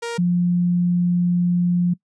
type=tone pair in turn; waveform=sawtooth / sine; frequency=468.4 / 176.11 Hz; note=A#4 / F3; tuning=+8 / +15 cents; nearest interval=octave + perfect fourth; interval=1693 cents; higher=first; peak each=-21 / -15 dBFS; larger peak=second; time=0.02-0.18 / 0.18-1.94 s; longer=second; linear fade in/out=10 ms; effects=noise-tail reverb RT60 0.1 s tail -22 dB re dry + resampled to 22050 Hz